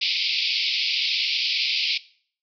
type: band-pass noise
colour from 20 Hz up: white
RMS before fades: -24 dBFS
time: 0.01-1.98 s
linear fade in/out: 10 ms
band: 2200 to 5100 Hz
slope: 96 dB/octave
effects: noise-tail reverb RT60 0.5 s tail -19 dB re dry